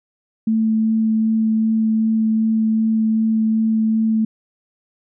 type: tone with vibrato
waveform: sine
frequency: 220.9 Hz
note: A3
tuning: 7 cents sharp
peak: -14 dBFS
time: 0.47-4.25 s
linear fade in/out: 5 ms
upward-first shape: sine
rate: 2.6 Hz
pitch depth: 8 cents each way
effects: none